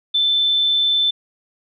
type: tone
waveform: sine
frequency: 3531 Hz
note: A7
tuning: 5 cents sharp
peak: -14 dBFS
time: 0.14-1.11 s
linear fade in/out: 10 ms
effects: none